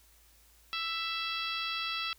harmonic tone, 662 Hz, E5, 7 cents sharp, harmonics 2 / 3 / 4 / 5 / 6 / 7 / 8, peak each -38 / -44 / -38 / -38 / -41 / -43 / -48 dBFS, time 0.73-2.13 s, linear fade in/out 0 ms, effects added 56 Hz sine -63 dBFS peak until 2.18 s + white hiss -63 dBFS RMS until 2.18 s

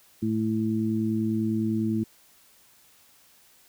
harmonic tone, 110 Hz, A2, in tune, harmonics 1 / 2 / 3, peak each -31 / -25 / -29 dBFS, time 0.22-2.04 s, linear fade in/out 10 ms, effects white hiss -58 dBFS RMS until 3.68 s

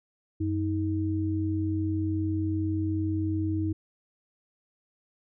sine tone pair together, 94.2 / 316.8 Hz, F#2 / D#4, +32 / +31 cents, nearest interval octave + major sixth, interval 2099 cents, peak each -28 dBFS, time 0.4-3.73 s, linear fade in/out 10 ms, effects none

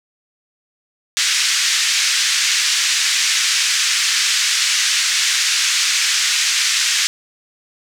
white band-pass noise, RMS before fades -17 dBFS, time 1.17-7.07 s, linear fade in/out 0 ms, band 1600 to 6900 Hz, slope 24 dB/octave, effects none

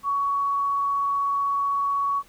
sine tone, 1121 Hz, C#6, 19 cents sharp, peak -21 dBFS, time 0.03-2.23 s, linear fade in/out 50 ms, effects pink hiss -55 dBFS RMS until 2.28 s

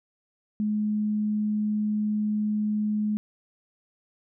sine tone, 211.4 Hz, G#3, 31 cents sharp, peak -23 dBFS, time 0.6-3.17 s, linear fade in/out 0 ms, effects none

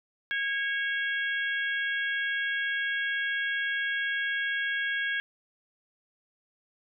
harmonic tone with a mistuned harmonic, 547 Hz, C#5, 23 cents flat, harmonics 3 / 4 / 5 / 6, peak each -28 / -36 / -41 / -37 dBFS, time 0.31-5.2 s, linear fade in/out 0 ms, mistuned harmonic 4, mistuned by +26 cents, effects none

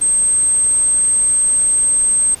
sine tone, 8340 Hz, C9, 7 cents flat, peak -11 dBFS, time 0.01-2.35 s, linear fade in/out 10 ms, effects pink hiss -38 dBFS RMS until 2.4 s + resampled to 32000 Hz

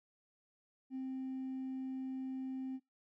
triangle tone with hard clipping, 262.3 Hz, C4, 4 cents sharp, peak -38 dBFS, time 0.9-2.8 s, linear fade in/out 50 ms, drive 2 dB, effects noise-tail reverb RT60 0.2 s tail -26 dB re dry

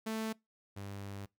sawtooth tone pair in turn, 220.9 / 99.66 Hz, A3 / G2, +7 / +29 cents, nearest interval octave + major second, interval 1378 cents, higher first, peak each -31 / -38 dBFS, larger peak first, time 0.06-0.33 / 0.76-1.26 s, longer second, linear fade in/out 10 ms, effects noise-tail reverb RT60 0.2 s tail -24 dB re dry

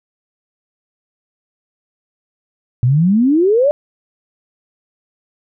sine exponential sweep, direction up, 116.54 to 607 Hz, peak -9 dBFS, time 2.83-3.71 s, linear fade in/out 0 ms, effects none

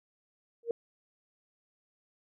sine tone with exponential growth, 466.2 Hz, A#4, in tune, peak -23 dBFS, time 0.63-0.71 s, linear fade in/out 2 ms, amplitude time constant 17 ms, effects none

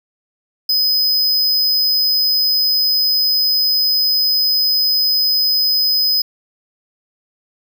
square tone, 5030 Hz, D#8, 18 cents sharp, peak -13 dBFS, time 0.69-6.22 s, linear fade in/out 5 ms, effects none

